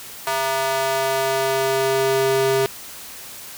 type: tone with high-pass filter sweep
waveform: square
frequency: 133.9 Hz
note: C3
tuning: 40 cents sharp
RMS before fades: -20 dBFS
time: 0.27-2.66 s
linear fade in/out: 0 ms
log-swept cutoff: 820 to 340 Hz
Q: 1.8
effects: white hiss -37 dBFS RMS until 3.57 s